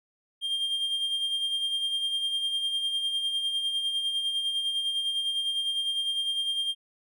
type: tone with tremolo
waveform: triangle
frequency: 3200 Hz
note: G7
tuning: 35 cents sharp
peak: -23 dBFS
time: 0.41-6.75 s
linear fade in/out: 50 ms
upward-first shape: sine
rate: 9.9 Hz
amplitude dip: 45%
effects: none